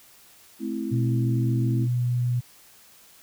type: chord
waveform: sine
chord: A minor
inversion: none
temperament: equal with one note detuned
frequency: 216.1 / 261.6 / 329.6 Hz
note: A3 / C4 / E4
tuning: -31 / 0 / 0 cents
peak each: -31 dBFS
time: 0.59-1.88 s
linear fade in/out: 50 ms
type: tone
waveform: sine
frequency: 122.5 Hz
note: B2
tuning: 14 cents flat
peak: -21 dBFS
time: 0.91-2.41 s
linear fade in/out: 20 ms
effects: white hiss -53 dBFS RMS until 3.22 s